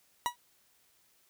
40% pulse tone with exponential decay, 967 Hz, B5, 37 cents flat, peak -23 dBFS, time 0.26-0.36 s, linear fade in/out 0 ms, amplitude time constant 20 ms, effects white hiss -68 dBFS RMS until 1.29 s

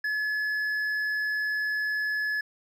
triangle tone with hard clipping, 1709 Hz, G#6, 49 cents sharp, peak -27 dBFS, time 0.04-2.41 s, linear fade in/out 5 ms, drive 7 dB, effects none

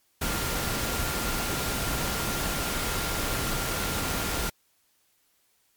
sine tone in noise, 1393 Hz, F6, 5 cents flat, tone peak -38 dBFS, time 0.21-4.5 s, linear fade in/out 10 ms, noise pink, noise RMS -29 dBFS, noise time 0.21-4.5 s, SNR -12 dB, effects white hiss -68 dBFS RMS until 5.76 s + MP3 96 kbps

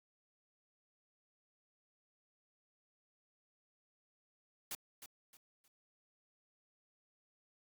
white noise with echo, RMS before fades -42 dBFS, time 4.71-4.75 s, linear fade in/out 2 ms, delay 310 ms, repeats 3, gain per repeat -10 dB, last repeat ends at 5.68 s, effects Opus 48 kbps

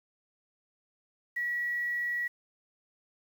sine tone with quantisation, 1927 Hz, B6, 43 cents flat, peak -29 dBFS, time 1.36-2.28 s, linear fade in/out 10 ms, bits 9, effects none

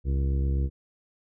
harmonic tone, 67.9 Hz, C#2, 35 cents flat, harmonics 1 / 2 / 3 / 4 / 5 / 6 / 7, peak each -23 / -31 / -40 / -42 / -40 / -48 / -45 dBFS, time 0.04-0.7 s, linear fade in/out 50 ms, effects none

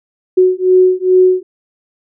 sine beating tone pair, 368 / 370.4 Hz, F#4 / F#4, -9 / +2 cents, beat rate 2.4 Hz, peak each -10 dBFS, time 0.37-1.43 s, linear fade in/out 10 ms, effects none

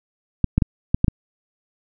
clicks, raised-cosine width 5 ms, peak -3 dBFS, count 6, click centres 0.443 / 0.58 / 0.622 / 0.945 / 1.044 / 1.082 s, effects none

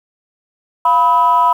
sine tone with amplitude modulation, 987.8 Hz, B5, in tune, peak -4 dBFS, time 0.85-1.53 s, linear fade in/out 5 ms, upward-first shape sine, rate 290 Hz, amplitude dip 85%, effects tanh soft clip ceiling -1 dBFS + 7-bit

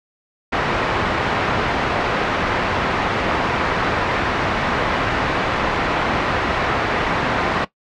white low-pass noise, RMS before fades -20 dBFS, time 0.52-7.65 s, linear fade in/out 10 ms, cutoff 1500 Hz, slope 12 dB/octave, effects noise-tail reverb RT60 0.1 s tail -17 dB re dry + low-pass 5000 Hz 12 dB/octave

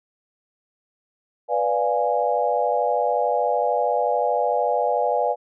sine chord, B diminished seventh, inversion none, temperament equal, 493.9 / 587.3 / 698.5 / 830.6 Hz, B4 / D5 / F5 / Ab5, 0 / 0 / 0 / 0 cents, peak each -24 dBFS, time 1.48-5.36 s, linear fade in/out 50 ms, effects none

